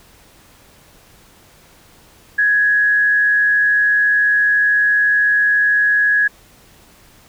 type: tone with frequency modulation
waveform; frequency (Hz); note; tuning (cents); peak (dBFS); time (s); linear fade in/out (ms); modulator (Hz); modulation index
sine; 1673; G#6; +12; -11; 2.38-6.28; 10; 126; 0.29
effects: pink hiss -48 dBFS RMS until 7.28 s